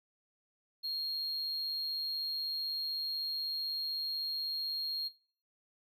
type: tone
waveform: triangle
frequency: 4251 Hz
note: C8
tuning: 27 cents sharp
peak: -33 dBFS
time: 0.83-5.09 s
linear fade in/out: 20 ms
effects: noise-tail reverb RT60 0.5 s tail -22 dB re dry